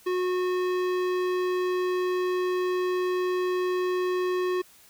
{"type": "tone with tanh clipping", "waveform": "sine", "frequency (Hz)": 364.4, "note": "F#4", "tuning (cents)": -26, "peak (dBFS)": -26, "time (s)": [0.06, 4.62], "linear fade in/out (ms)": 10, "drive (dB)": 18, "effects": ["white hiss -55 dBFS RMS until 4.89 s"]}